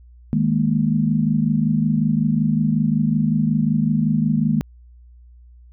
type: chord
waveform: sine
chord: D# suspended fourth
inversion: none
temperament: equal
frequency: 155.56 / 207.7 / 233.1 Hz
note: D#3 / G#3 / A#3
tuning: 0 / 0 / 0 cents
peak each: -20 dBFS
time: 0.33-4.61 s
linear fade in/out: 0 ms
effects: added 60 Hz sine -43 dBFS peak until 5.72 s